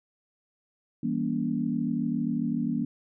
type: chord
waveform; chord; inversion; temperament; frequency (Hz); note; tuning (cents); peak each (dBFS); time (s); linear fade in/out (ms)
sine; E diminished seventh; none; just; 164.81 / 197.78 / 237.3 / 284.8; E3 / G3 / Bb3 / Db4; 0 / +16 / +31 / +47; -33 / -33 / -28 / -32; 1.03-2.85; 5
effects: none